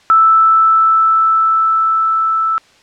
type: tone with level ramp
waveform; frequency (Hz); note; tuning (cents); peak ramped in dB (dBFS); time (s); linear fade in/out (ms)
sine; 1318.5; E6; 0; -5 to -12; 0.1-2.58; 0
effects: white hiss -48 dBFS RMS until 2.82 s + low-pass 5000 Hz 12 dB/octave